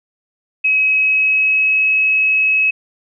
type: tone with pitch glide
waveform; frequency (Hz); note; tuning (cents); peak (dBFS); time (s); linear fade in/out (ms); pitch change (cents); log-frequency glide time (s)
sine; 2552 to 2568; D#7 to E7; +43 to -46; -11; 0.64-2.71; 10; +11; 0.86-1.88
effects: none